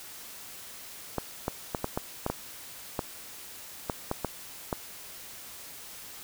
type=clicks; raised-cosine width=1 ms; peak=-14 dBFS; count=12; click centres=1.183 / 1.481 / 1.748 / 1.844 / 1.975 / 2.264 / 2.3 / 2.992 / 3.898 / 4.114 / 4.247 / 4.728 s; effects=white hiss -45 dBFS RMS until 6.23 s